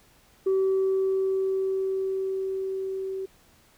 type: tone with level ramp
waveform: sine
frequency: 383 Hz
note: G4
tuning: 40 cents flat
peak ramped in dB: -18 to -29 dBFS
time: 0.46-3.26 s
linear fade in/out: 10 ms
effects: tanh soft clip ceiling -18 dBFS + pink hiss -59 dBFS RMS until 3.77 s